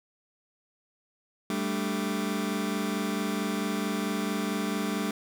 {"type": "chord", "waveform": "sawtooth", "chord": "G suspended second", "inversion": "none", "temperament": "just", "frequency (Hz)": [196, 220.5, 294], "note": ["G3", "A3", "D4"], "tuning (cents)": [0, 4, 2], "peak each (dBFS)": [-27, -28, -29], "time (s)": [1.5, 5.11], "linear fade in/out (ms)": 2, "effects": []}